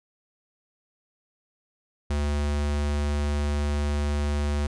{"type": "tone", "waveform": "square", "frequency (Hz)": 73, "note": "D2", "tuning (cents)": -10, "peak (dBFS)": -24, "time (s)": [2.1, 4.67], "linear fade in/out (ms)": 5, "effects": ["resampled to 22050 Hz"]}